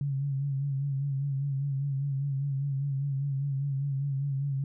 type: tone with vibrato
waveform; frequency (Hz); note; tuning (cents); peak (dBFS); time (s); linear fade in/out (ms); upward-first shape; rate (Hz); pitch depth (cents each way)
sine; 138.59; C#3; 0; -27; 0.01-4.64; 2; sine; 5; 50
effects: none